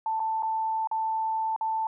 sine tone with dropouts, 885 Hz, A5, 10 cents sharp, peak -25 dBFS, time 0.06-1.87 s, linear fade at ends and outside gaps 2 ms, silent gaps 0.196-0.201 / 0.424-0.431 / 0.873-0.913 / 1.563-1.61 s, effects none

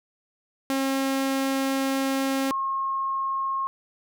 sawtooth / sine tone pair in turn, 269.6 / 1078.4 Hz, C#4 / C#6, -48 / -48 cents, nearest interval 2 octaves, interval 2400 cents, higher second, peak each -19 / -24 dBFS, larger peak first, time 0.7-2.51 / 2.51-3.67 s, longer first, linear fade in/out 0 ms, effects none

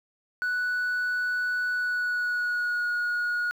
sine tone with pitch glide, 1480 to 1447 Hz, F#6 to F#6, 0 to -39 cents, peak -22 dBFS, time 0.42-3.51 s, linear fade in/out 0 ms, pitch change -39 cents, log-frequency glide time 1.72-2.89 s, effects tanh soft clip ceiling -24 dBFS + 9-bit

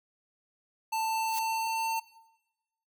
square tone with pitch glide, 888 to 900.9 Hz, A5 to A5, +16 to +41 cents, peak -29 dBFS, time 0.92-2 s, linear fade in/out 10 ms, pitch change +25 cents, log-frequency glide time 1.05-1.87 s
blue noise with exponential growth, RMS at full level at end -34 dBFS, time 1.19-1.39 s, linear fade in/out 1 ms, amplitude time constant 43 ms
effects noise-tail reverb RT60 1.0 s tail -18 dB re dry

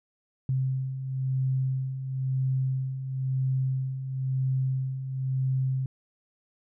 sine beating tone pair, 130.8 / 131.79 Hz, C3 / C3, 0 / +13 cents, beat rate 0.99 Hz, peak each -33 / -26 dBFS, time 0.49-5.86 s, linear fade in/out 2 ms, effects none

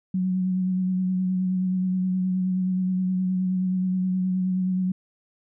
sine tone with vibrato, 185 Hz, F#3, in tune, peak -21 dBFS, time 0.14-4.92 s, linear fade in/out 5 ms, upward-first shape sine, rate 9.5 Hz, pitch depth 22 cents each way, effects none

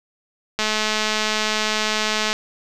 click train, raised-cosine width 0.2 ms, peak -4 dBFS, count 375, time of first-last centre 0.59-2.33 s, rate 215 Hz, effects none

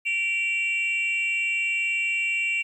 sine tone pair together, 2331 / 2752 Hz, D7 / F7, -14 / -26 cents, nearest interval minor third, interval 288 cents, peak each -24 dBFS, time 0.05-2.63 s, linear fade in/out 20 ms, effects tanh soft clip ceiling -18 dBFS + 10-bit

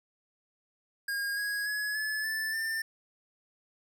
square tone with pitch steps, 1624 / 1656.2 / 1689.1 / 1722.6 / 1756.7 / 1791.6 Hz, G#6 / G#6 / G#6 / A6 / A6 / A6, -39 / -5 / +29 / -37 / -3 / +31 cents, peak -31 dBFS, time 1.08-2.82 s, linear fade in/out 5 ms, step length 290 ms, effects none

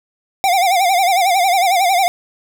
square tone with vibrato, 740 Hz, F#5, in tune, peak -12 dBFS, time 0.44-2.08 s, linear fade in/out 0 ms, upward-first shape sine, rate 11 Hz, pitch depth 120 cents each way, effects none

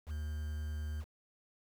triangle tone with quantisation, 75.8 Hz, D#2, 45 cents flat, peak -34 dBFS, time 0.06-1.05 s, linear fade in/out 50 ms, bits 9, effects none

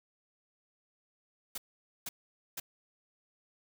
white noise bursts, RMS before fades -39 dBFS, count 3, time 1.55-2.6 s, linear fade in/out 5 ms, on 30 ms, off 480 ms, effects none

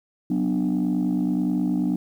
sine chord, B minor, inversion second, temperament just, 185.21 / 246.9 / 296.3 Hz, F#3 / B3 / D4, +2 / 0 / +15 cents, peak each -23 dBFS, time 0.3-1.96 s, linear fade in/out 5 ms, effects tanh soft clip ceiling -16 dBFS + 9-bit

